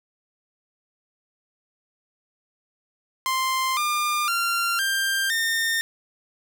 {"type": "tone with pitch steps", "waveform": "sawtooth", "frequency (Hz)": [1046.5, 1202.1, 1380.9, 1586.2, 1822.1], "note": ["C6", "D6", "F6", "G6", "A#6"], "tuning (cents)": [0, 40, -20, 20, -40], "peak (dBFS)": -18, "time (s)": [3.26, 5.81], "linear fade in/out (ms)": 0, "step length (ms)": 510, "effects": []}